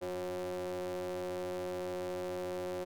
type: ring-modulated tone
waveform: 45% pulse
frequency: 91.3 Hz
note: F#2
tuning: 23 cents flat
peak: -33 dBFS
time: 0.01-2.85 s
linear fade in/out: 20 ms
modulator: 453 Hz
effects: none